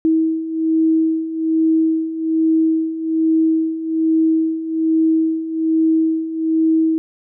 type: beating tone pair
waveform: sine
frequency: 320.3 / 321.5 Hz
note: E4 / E4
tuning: -50 / -43 cents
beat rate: 1.2 Hz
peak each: -20 / -15 dBFS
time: 0.05-6.98 s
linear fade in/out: 0 ms
effects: none